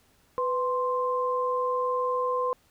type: tone pair together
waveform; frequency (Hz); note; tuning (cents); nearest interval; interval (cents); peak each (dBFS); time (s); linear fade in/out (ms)
sine; 498.8 / 1046.5; B4 / C6; +17 / 0; octave + minor second; 1283; -27 / -27; 0.38-2.53; 0
effects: pink hiss -64 dBFS RMS until 2.7 s